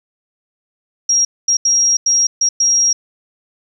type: tone bursts at uneven times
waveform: sine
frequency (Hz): 5630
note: F8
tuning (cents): +13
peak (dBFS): -10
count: 6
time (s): 1.09-1.25 / 1.48-1.57 / 1.65-1.97 / 2.06-2.27 / 2.41-2.49 / 2.6-2.93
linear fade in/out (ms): 5
effects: 8-bit